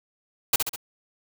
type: noise with echo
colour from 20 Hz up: white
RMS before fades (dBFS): -19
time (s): 0.53-0.56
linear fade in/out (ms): 5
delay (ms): 67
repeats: 3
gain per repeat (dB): -5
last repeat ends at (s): 0.761
effects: none